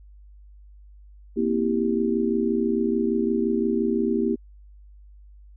sine chord, C dominant seventh, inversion third, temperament just, 235.5 / 261.6 / 327 / 392.4 Hz, Bb3 / C4 / E4 / G4, +18 / 0 / -14 / +2 cents, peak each -24 / -30 / -26 / -25 dBFS, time 1.36-4.36 s, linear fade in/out 20 ms, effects added 50 Hz sine -45 dBFS peak until 5.56 s

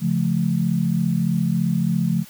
sine chord, Db augmented, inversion none, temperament just, 138.59 / 173.24 / 216.5 Hz, Db3 / F3 / A3, 0 / -14 / -28 cents, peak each -24 / -20 / -23 dBFS, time 0-2.25 s, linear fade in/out 50 ms, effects white hiss -45 dBFS RMS until 2.29 s

